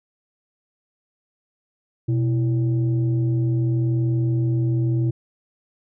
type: tone pair together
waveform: sine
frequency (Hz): 123.61 / 330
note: B2 / E4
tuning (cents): +2 / +2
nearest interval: octave + perfect fourth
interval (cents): 1700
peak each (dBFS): -17 / -25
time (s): 2.08-5.11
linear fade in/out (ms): 10
effects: tanh soft clip ceiling -13 dBFS